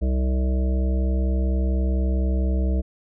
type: harmonic tone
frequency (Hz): 64.3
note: C2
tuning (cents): -30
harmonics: 1 / 3 / 5 / 7 / 9 / 10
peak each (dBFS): -19 / -29 / -33 / -36 / -38 / -39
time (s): 0.01-2.82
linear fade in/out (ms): 20
effects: none